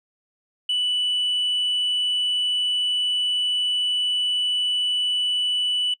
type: tone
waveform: sine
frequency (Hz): 2969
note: F#7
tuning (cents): +5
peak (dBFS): -18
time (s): 0.69-5.94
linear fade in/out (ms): 5
effects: noise-tail reverb RT60 0.1 s tail -24 dB re dry + tanh soft clip ceiling -18 dBFS

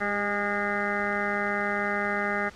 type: harmonic tone with a mistuned harmonic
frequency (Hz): 204.4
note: G#3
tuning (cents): -27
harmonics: 1 / 2 / 3 / 4 / 6 / 7 / 8 / 9 / 10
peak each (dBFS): -34 / -34 / -34 / -34 / -34 / -34 / -34 / -34 / -34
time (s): 0-2.5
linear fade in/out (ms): 20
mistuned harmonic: 2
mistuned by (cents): -25
effects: pink hiss -49 dBFS RMS until 2.55 s + low-pass 6000 Hz 12 dB/octave

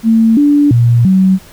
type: tone with pitch steps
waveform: sine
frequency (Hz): 225.1 / 290.4 / 118.6 / 188.9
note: A3 / D4 / A#2 / F#3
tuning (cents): +40 / -19 / +30 / +36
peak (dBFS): -5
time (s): 0.03-1.39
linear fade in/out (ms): 50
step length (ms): 340
effects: pink hiss -39 dBFS RMS until 1.52 s

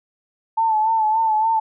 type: tone with vibrato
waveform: sine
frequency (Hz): 880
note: A5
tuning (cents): 0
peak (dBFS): -15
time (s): 0.57-1.6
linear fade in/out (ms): 10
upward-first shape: sine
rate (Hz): 3.5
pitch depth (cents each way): 48
effects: none

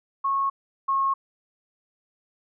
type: tone pair in turn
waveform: sine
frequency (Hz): 1096 / 1087.2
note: C#6 / C#6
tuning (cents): -20 / -34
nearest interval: unison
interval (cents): 14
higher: first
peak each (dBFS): -21 / -20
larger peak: second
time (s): 0.24-0.5 / 0.88-1.14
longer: neither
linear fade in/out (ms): 10
effects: none

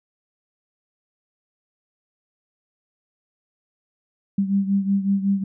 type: beating tone pair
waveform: sine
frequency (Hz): 196 / 201.4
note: G3 / G3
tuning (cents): 0 / +47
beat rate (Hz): 5.4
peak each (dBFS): -19 / -24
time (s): 4.38-5.44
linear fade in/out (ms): 5
effects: none

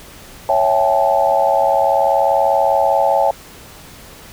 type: chord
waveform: sine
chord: A dominant seventh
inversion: first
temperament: equal with one note detuned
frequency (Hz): 554.4 / 659.3 / 784 / 864.4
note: C#5 / E5 / G5 / A5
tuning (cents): 0 / 0 / 0 / -31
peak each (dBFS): -17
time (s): 0.49-3.31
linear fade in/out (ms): 2
effects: pink hiss -39 dBFS RMS until 4.32 s

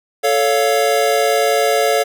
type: chord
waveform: square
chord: A augmented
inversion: none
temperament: equal with one note detuned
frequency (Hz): 440 / 558.5 / 698.5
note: A4 / C#5 / E#5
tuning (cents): 0 / +13 / 0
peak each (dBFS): -18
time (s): 0.23-2.04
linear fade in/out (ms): 20
effects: none

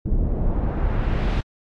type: noise with low-pass filter sweep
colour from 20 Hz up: brown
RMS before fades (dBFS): -21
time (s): 0.05-1.41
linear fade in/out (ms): 10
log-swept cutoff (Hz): 330 to 4300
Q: 0.93
effects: AAC 48 kbps

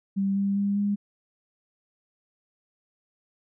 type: tone with pitch steps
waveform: sine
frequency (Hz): 196 / 198.39 / 200.8 / 203.3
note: G3 / G3 / G3 / G#3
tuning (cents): 0 / +21 / +42 / -37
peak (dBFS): -22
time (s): 0.16-0.96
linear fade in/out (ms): 20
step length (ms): 200
effects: none

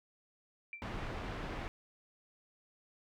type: tone with exponential decay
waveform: sine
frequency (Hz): 2349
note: D7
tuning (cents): 0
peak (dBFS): -39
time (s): 0.73-0.91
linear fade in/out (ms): 1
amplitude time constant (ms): 38
type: low-pass noise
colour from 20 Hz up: pink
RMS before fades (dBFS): -41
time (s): 0.82-1.68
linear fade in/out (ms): 0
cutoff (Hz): 2300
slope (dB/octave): 12
effects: none

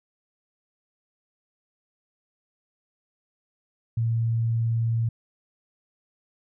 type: tone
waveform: sine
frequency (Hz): 114.8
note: A#2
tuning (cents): -26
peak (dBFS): -21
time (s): 3.97-5.09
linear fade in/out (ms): 5
effects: none

